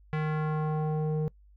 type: tone with low-pass filter sweep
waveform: square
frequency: 154.4 Hz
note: D#3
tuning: 13 cents flat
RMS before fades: -29 dBFS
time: 0.13-1.28 s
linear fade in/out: 0 ms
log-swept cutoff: 2100 to 440 Hz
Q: 1.6
effects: noise-tail reverb RT60 0.1 s tail -23 dB re dry + added 50 Hz sine -54 dBFS peak until 1.56 s